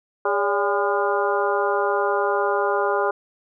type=harmonic tone with a mistuned harmonic; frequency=202.9 Hz; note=G#3; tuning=40 cents flat; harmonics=2 / 3 / 4 / 5 / 6 / 7; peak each=-23 / -25 / -26 / -27 / -28 / -28 dBFS; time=0.25-3.11 s; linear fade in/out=5 ms; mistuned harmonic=3; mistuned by=-94 cents; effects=none